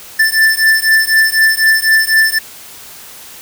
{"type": "beating tone pair", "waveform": "square", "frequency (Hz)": [1764, 1768], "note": ["A6", "A6"], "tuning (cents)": [4, 8], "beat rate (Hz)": 4, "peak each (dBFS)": -12, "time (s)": [0.19, 2.39], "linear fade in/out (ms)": 10, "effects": ["white hiss -34 dBFS RMS until 3.41 s"]}